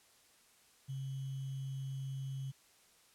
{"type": "tone with sample-and-hold", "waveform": "sine", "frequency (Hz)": 134.6, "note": "C3", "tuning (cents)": 49, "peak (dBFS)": -38, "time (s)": [0.88, 2.52], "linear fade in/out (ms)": 20, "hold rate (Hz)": 3150, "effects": ["white hiss -66 dBFS RMS until 3.14 s", "low-pass 11000 Hz 12 dB/octave"]}